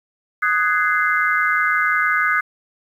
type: chord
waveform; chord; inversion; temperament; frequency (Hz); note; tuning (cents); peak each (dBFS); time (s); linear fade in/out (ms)
sine; Ab dominant seventh; second; just; 1245.9 / 1495.1 / 1661.2 / 2077; Eb6 / Gb6 / Ab6 / C7; +2 / +18 / 0 / -13; -20 / -20 / -22 / -22; 0.42-2.41; 10
effects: 8-bit